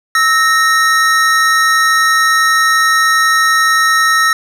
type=tone pair together; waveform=square; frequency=1304.6 / 1854 Hz; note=E6 / A#6; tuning=-18 / -10 cents; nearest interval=tritone; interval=608 cents; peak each=-12 dBFS; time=0.15-4.33 s; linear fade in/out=2 ms; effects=low-pass 12000 Hz 12 dB/octave + 8-bit